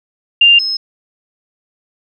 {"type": "tone pair in turn", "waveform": "sine", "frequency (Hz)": [2794, 5175], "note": ["F7", "E8"], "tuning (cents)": [0, -33], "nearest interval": "major seventh", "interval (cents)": 1067, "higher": "second", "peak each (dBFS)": [-4, -15], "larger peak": "first", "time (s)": [[0.41, 0.59], [0.59, 0.77]], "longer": "neither", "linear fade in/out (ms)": 5, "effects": []}